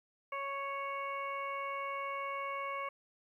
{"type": "harmonic tone", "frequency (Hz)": 554.4, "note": "C#5", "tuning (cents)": 0, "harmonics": [1, 2, 3, 4, 5], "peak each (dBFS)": [-43, -38, -53, -43, -52], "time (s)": [0.32, 2.89], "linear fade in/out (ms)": 5, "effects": ["12-bit"]}